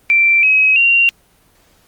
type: tone with pitch steps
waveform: sine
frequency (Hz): 2349 / 2547 / 2761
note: D7 / D#7 / F7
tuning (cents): 0 / +40 / -20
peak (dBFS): -8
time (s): 0.1-1.09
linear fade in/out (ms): 0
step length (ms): 330
effects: pink hiss -53 dBFS RMS until 1.87 s + Opus 24 kbps